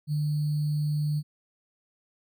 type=tone with sample-and-hold; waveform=sine; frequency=150 Hz; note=D3; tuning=37 cents sharp; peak=-24 dBFS; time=0.07-1.23 s; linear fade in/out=50 ms; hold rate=4410 Hz; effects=none